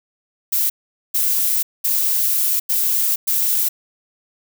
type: noise bursts at uneven times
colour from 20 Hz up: violet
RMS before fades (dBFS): -18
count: 5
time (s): 0.52-0.7 / 1.14-1.63 / 1.84-2.6 / 2.69-3.16 / 3.27-3.69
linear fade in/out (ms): 10
effects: none